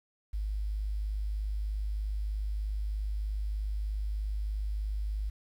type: tone with quantisation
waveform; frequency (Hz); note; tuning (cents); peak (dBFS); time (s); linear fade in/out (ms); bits
sine; 51.6; G#1; -10; -30; 0.33-5.3; 10; 10
effects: none